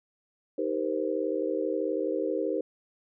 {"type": "chord", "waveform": "sine", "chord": "C minor seventh", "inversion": "first", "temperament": "just", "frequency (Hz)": [314, 392.4, 470.9, 523.3], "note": ["Eb4", "G4", "Bb4", "C5"], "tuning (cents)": [16, 2, 18, 0], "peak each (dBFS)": -32, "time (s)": [0.58, 2.61], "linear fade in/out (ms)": 5, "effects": []}